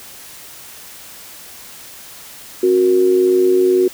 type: tone with amplitude modulation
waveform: sine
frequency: 368.6 Hz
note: F#4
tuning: 7 cents flat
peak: -7 dBFS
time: 2.63-3.88 s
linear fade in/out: 5 ms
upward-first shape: sine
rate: 102 Hz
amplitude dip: 60%
effects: white hiss -37 dBFS RMS until 3.93 s